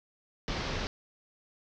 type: low-pass noise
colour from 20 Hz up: pink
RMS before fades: -34 dBFS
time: 0.48-0.87 s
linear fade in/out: 0 ms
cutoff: 5700 Hz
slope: 48 dB/octave
effects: none